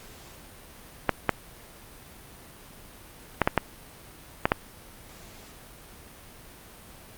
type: clicks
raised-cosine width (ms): 0.5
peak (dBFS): -4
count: 7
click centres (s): 1.093 / 1.293 / 3.417 / 3.475 / 3.577 / 4.455 / 4.519
effects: pink hiss -48 dBFS RMS until 7.17 s + Opus 48 kbps